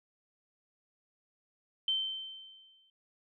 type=tone with exponential decay; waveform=sine; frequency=3101 Hz; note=G7; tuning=19 cents flat; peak=-26 dBFS; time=1.88-2.9 s; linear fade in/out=2 ms; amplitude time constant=220 ms; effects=none